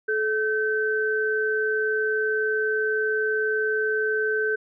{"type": "tone pair together", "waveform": "sine", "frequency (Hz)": [431.9, 1539.1], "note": ["A4", "G6"], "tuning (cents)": [-32, -32], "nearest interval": "octave + minor seventh", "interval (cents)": 2200, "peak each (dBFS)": -24, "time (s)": [0.08, 4.56], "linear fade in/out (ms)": 10, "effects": []}